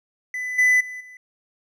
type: tone with level steps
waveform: triangle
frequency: 2000 Hz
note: B6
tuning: 21 cents sharp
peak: -24 / -12 / -30 / -39 dBFS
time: 0.34-1.17 s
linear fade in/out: 2 ms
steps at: 0.58 / 0.8 / 1 s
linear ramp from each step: 10 ms
effects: none